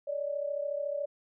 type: tone pair together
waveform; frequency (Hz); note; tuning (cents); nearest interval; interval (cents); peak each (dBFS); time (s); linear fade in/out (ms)
sine; 570 / 603.9; C#5 / D5; +48 / +48; minor second; 100; -32 / -36; 0.07-1.06; 10
effects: none